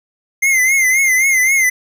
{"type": "tone with vibrato", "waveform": "square", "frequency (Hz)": 2093, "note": "C7", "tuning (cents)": 0, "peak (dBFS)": -11, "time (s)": [0.42, 1.7], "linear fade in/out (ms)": 10, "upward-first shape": "triangle", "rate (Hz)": 3.8, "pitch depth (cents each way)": 92, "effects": []}